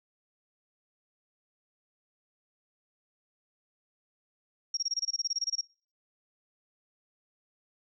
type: tone bursts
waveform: sine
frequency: 5588 Hz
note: F8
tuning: in tune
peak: -27 dBFS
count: 16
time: 4.74-5.611 s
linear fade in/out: 5 ms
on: 31 ms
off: 25 ms
effects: noise-tail reverb RT60 0.4 s tail -25 dB re dry